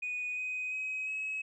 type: tone with pitch steps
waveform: sine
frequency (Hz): 2477 / 2506 / 2535 / 2564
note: D#7 / D#7 / D#7 / E7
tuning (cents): -8 / +12 / +32 / -49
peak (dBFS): -32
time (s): 0.02-1.42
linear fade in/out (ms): 10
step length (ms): 350
effects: tanh soft clip ceiling -30 dBFS